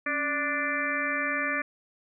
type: harmonic tone with a mistuned harmonic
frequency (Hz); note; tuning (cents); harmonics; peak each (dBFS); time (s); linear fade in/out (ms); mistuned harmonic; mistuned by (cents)
293.7; D4; 0; 1 / 2 / 4 / 5 / 6 / 7 / 8; -36 / -36 / -34 / -36 / -30 / -35 / -34; 0.06-1.62; 5; 1; -93
effects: none